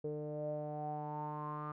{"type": "tone with low-pass filter sweep", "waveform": "sawtooth", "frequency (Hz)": 150, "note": "D3", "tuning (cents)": 37, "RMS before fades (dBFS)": -41, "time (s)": [0.04, 1.72], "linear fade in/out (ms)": 5, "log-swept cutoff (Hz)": [470, 1200], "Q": 9.8, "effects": []}